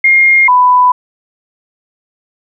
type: tone pair in turn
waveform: sine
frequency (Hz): 2129 / 995.5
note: C7 / B5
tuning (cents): +30 / +14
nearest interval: octave + minor second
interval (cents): 1316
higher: first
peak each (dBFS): -4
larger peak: neither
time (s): 0.04-0.48 / 0.48-0.92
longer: neither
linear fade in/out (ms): 5
effects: none